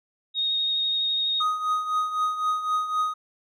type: tone with vibrato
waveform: sine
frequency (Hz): 3729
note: A#7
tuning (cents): 0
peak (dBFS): -22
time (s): 0.34-1.45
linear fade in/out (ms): 50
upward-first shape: sine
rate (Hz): 12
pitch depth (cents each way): 12
type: tone with tremolo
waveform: triangle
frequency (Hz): 1249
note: D#6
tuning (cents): +6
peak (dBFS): -18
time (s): 1.4-3.14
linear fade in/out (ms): 10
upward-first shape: triangle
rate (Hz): 3.9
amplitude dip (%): 70
effects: none